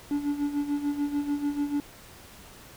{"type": "tone with tremolo", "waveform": "triangle", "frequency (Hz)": 289, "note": "D4", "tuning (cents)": -28, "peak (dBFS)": -21, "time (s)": [0.11, 1.8], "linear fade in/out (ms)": 0, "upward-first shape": "sine", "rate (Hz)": 6.8, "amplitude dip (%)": 70, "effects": ["pink hiss -49 dBFS RMS until 2.76 s"]}